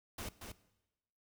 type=noise with echo; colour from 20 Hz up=pink; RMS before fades=-43 dBFS; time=0.18-0.29 s; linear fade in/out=5 ms; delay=230 ms; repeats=1; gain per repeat=-5 dB; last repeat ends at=0.52 s; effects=noise-tail reverb RT60 1.0 s tail -18 dB re dry